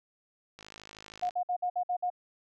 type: click train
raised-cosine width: 0.2 ms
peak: -29 dBFS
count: 39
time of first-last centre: 0.59-1.308 s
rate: 52.9 Hz
type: tone bursts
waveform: sine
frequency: 719 Hz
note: F#5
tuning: 50 cents flat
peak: -27 dBFS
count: 7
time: 1.22-2.102 s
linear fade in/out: 10 ms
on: 78 ms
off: 56 ms
effects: none